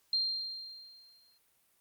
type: tone with exponential decay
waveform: sine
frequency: 4186 Hz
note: C8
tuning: in tune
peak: -26 dBFS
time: 0.13-1.38 s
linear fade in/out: 2 ms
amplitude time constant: 270 ms
effects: white hiss -71 dBFS RMS until 1.8 s + Opus 48 kbps